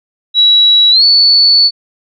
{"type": "tone with pitch glide", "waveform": "sine", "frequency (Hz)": [3900, 4454], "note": ["B7", "C#8"], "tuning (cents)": [-23, 7], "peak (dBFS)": -4, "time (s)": [0.34, 1.71], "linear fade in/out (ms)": 50, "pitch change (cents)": 230, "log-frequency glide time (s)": [0.91, 1.04], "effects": []}